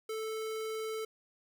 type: tone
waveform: square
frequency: 439.4 Hz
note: A4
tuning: 2 cents flat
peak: -36 dBFS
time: 0.09-1.05 s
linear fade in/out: 5 ms
effects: none